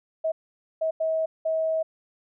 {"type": "tone bursts at uneven times", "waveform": "sine", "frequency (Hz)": 641, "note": "E5", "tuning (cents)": -49, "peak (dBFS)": -22, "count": 4, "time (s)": [[0.24, 0.32], [0.81, 0.91], [1, 1.26], [1.45, 1.83]], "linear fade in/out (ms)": 10, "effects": []}